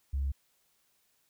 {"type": "tone", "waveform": "sine", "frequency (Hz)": 68.7, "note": "C#2", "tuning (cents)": -15, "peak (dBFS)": -27, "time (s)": [0.13, 0.32], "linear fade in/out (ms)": 10, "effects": ["tanh soft clip ceiling -25 dBFS", "white hiss -72 dBFS RMS until 1.29 s"]}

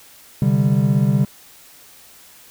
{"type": "chord", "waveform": "triangle", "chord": "C suspended second", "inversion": "none", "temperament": "just", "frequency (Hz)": [130.81, 147.16, 196.22], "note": ["C3", "D3", "G3"], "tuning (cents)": [0, 4, 2], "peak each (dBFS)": -16, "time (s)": [0.42, 1.25], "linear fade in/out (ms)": 2, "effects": ["white hiss -46 dBFS RMS until 2.5 s"]}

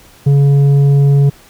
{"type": "tone with tanh clipping", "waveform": "sine", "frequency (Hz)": 140.8, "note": "C#3", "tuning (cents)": 27, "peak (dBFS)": -7, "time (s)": [0.26, 1.3], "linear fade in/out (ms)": 10, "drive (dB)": 6, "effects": ["pink hiss -43 dBFS RMS until 1.49 s"]}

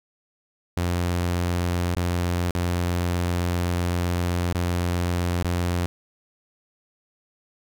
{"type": "tone with dropouts", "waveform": "sawtooth", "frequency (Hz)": 87.8, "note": "F2", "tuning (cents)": 10, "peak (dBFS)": -18, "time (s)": [0.77, 5.86], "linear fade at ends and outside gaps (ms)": 0, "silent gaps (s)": [[1.948, 1.966], [2.508, 2.551], [4.528, 4.548], [5.427, 5.446]], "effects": []}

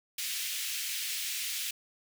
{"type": "high-pass noise", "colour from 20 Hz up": "pink", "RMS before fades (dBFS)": -35, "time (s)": [0.18, 1.71], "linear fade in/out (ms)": 5, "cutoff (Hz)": 2300, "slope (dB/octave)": 24, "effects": []}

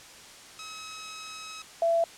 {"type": "tone pair in turn", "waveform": ["10% pulse", "sine"], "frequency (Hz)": [1280, 670.1], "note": ["D#6", "E5"], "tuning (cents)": [49, 28], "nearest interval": "major seventh", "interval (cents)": 1121, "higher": "first", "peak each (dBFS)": [-31, -21], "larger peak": "second", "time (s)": [[0.59, 1.62], [1.82, 2.04]], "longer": "first", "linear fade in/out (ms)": 2, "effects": ["white hiss -48 dBFS RMS until 2.17 s", "low-pass 8000 Hz 12 dB/octave"]}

